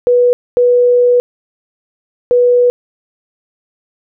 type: tone bursts at uneven times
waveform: sine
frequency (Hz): 489.3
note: B4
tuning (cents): -16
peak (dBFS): -6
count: 3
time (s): 0.07-0.33 / 0.57-1.2 / 2.31-2.7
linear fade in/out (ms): 0
effects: none